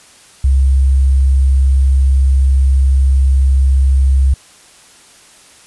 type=tone with sample-and-hold; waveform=sine; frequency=67 Hz; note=C2; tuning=42 cents sharp; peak=-7 dBFS; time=0.44-4.34 s; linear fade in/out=5 ms; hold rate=8820 Hz; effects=white hiss -43 dBFS RMS until 5.66 s + resampled to 24000 Hz